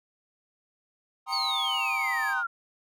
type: chord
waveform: triangle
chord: C minor seventh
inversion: second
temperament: equal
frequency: 784 / 932.3 / 1046.5 / 1244.5 Hz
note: G5 / Bb5 / C6 / Eb6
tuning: 0 / 0 / 0 / 0 cents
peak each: -33 dBFS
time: 1.26-2.44 s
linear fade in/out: 50 ms
type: tone with pitch glide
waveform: sawtooth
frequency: 2190 to 2320 Hz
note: C#7 to D7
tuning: -22 to -22 cents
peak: -35 dBFS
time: 1.27-2.35 s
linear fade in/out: 50 ms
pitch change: +100 cents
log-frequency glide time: 1.6-2.03 s
type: exponential sweep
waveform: sine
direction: down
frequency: 4630 to 1354 Hz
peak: -27 dBFS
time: 1.32-2.47 s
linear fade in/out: 10 ms
effects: none